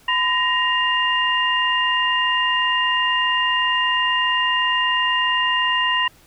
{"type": "tone cluster", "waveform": "sine", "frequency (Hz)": [1011, 1874, 2806], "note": ["B5", "A#6", "F7"], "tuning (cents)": [40, 9, 8], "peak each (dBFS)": -21, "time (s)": [0.08, 6.08], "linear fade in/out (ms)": 5, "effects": ["pink hiss -52 dBFS RMS until 6.26 s"]}